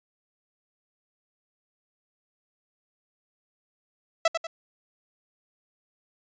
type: tone with echo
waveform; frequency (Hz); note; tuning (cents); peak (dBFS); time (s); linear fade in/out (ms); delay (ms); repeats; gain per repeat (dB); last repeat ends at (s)
sawtooth; 659.3; E5; 0; -14; 4.25-4.28; 5; 95; 2; -7; 4.47
effects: resampled to 16000 Hz